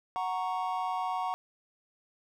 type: chord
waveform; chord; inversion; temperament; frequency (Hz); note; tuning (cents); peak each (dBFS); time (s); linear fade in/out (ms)
triangle; F# major; none; equal; 740 / 932.3 / 1108.7; F#5 / A#5 / C#6; 0 / 0 / 0; -31 / -33 / -34; 0.16-1.34; 0
effects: none